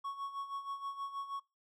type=tone with tremolo; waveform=triangle; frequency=1108.7 Hz; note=C#6; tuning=in tune; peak=-34 dBFS; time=0.04-1.4 s; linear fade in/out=10 ms; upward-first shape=sine; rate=6.3 Hz; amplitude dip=70%; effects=noise-tail reverb RT60 0.3 s tail -26 dB re dry